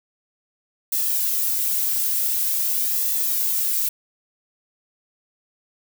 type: noise with flanger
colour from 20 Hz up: violet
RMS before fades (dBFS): -22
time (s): 0.92-3.89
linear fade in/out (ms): 5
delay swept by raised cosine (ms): 1.3 to 2.7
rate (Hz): 0.46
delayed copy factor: -0.55
effects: none